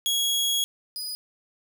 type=tone pair in turn; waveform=sawtooth; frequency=3322 / 4956 Hz; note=G#7 / D#8; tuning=0 / -8 cents; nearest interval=perfect fifth; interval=692 cents; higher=second; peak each=-19 / -28 dBFS; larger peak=first; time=0.06-0.64 / 0.96-1.15 s; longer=first; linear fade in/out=0 ms; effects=none